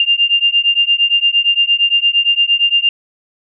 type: beating tone pair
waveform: sine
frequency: 2794 / 2802.7 Hz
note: F7 / F7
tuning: 0 / +5 cents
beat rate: 8.7 Hz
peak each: -13 dBFS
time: 0-2.89 s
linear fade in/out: 2 ms
effects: none